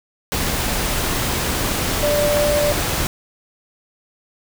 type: tone in noise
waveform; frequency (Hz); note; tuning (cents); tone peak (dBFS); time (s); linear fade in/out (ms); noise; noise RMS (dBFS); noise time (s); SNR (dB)
sine; 588; D5; +2; -16; 2.03-2.72; 0; pink; -21; 0.32-3.07; +2
effects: none